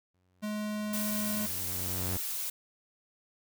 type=tone with exponential growth; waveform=sawtooth; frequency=91.5 Hz; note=F#2; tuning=19 cents flat; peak=-28 dBFS; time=0.14-2.17 s; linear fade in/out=5 ms; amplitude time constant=440 ms
type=tone; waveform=square; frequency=211 Hz; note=G#3; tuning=28 cents sharp; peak=-33 dBFS; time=0.42-1.47 s; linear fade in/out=20 ms
type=noise; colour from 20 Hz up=blue; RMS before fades=-35 dBFS; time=0.93-2.5 s; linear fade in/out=5 ms
effects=none